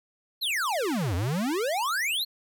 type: exponential two-way sweep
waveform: square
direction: down then up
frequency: 4371 to 83.2 to 4371 Hz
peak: -26 dBFS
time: 0.41-2.25 s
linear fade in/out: 20 ms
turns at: 1.15 s
effects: none